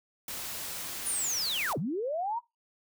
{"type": "noise", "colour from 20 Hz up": "white", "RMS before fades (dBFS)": -38, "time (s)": [0.28, 1.73], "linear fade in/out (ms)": 2}
{"type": "linear two-way sweep", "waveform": "sine", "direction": "down then up", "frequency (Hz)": [9956, 126.4, 976], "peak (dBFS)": -29, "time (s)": [1.05, 2.4], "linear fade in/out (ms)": 20, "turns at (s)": 1.78}
{"effects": ["noise-tail reverb RT60 0.2 s tail -20 dB re dry"]}